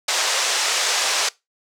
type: band-pass noise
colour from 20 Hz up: white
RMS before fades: -21 dBFS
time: 0.08-1.29 s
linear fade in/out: 5 ms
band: 480 to 7200 Hz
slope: 24 dB/octave
effects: noise-tail reverb RT60 0.2 s tail -21 dB re dry